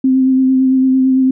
sine tone with vibrato, 261.6 Hz, C4, in tune, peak -8 dBFS, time 0.04-1.31 s, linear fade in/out 5 ms, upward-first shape sine, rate 8.9 Hz, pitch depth 18 cents each way, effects none

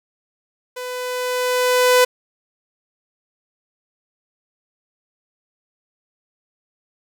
sawtooth tone with level ramp, 500 Hz, B4, 21 cents sharp, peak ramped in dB -24 to -6 dBFS, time 0.76-2.05 s, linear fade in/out 10 ms, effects none

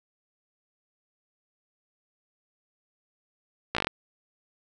slowing click train, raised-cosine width 0.3 ms, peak -10 dBFS, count 7, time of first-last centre 3.75-3.87 s, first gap 16 ms, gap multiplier 1.09, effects none

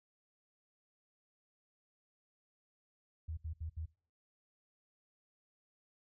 sine tone bursts, 80 Hz, D#2, 49 cents sharp, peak -38 dBFS, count 4, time 3.28-3.859 s, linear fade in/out 10 ms, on 93 ms, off 69 ms, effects noise-tail reverb RT60 0.4 s tail -22 dB re dry

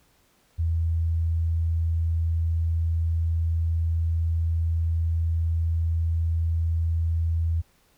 sine tone, 82.41 Hz, E2, in tune, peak -21 dBFS, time 0.58-7.62 s, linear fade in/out 20 ms, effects pink hiss -63 dBFS RMS until 7.97 s

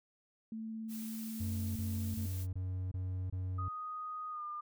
sine tone with vibrato, 221.8 Hz, A3, 14 cents sharp, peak -39 dBFS, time 0.52-2.26 s, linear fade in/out 2 ms, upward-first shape sine, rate 18 Hz, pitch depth 9 cents each way
blue noise, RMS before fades -49 dBFS, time 0.88-2.47 s, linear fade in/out 50 ms
triangle tone bursts, 92.5 Hz, F#2, in tune, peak -33 dBFS, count 6, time 1.4-3.685 s, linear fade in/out 5 ms, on 360 ms, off 25 ms
sine tone with pitch glide, 1244.5 to 1204.2 Hz, D#6 to D6, 0 to +43 cents, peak -39 dBFS, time 3.58-4.61 s, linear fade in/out 10 ms, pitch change -57 cents, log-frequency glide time 4.3-4.43 s
effects none

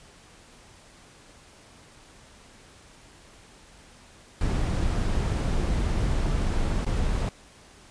brown noise with dropouts, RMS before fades -25 dBFS, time 4.41-7.29 s, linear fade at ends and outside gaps 1 ms, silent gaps 6.848-6.865 s, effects pink hiss -52 dBFS RMS until 7.9 s + resampled to 22050 Hz

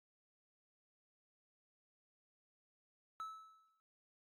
triangle tone with exponential decay, 1304 Hz, E6, 19 cents flat, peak -39 dBFS, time 3.2-3.8 s, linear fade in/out 0 ms, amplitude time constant 130 ms, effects Opus 48 kbps

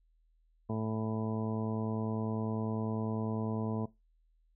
harmonic tone, 110 Hz, A2, in tune, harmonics 1 / 2 / 3 / 4 / 5 / 6 / 7 / 8 / 9, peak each -36 / -35 / -44 / -40 / -48 / -44 / -50 / -51 / -47 dBFS, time 0.69-3.86 s, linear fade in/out 10 ms, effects noise-tail reverb RT60 0.2 s tail -19 dB re dry + added 40 Hz sine -66 dBFS peak until 4.55 s

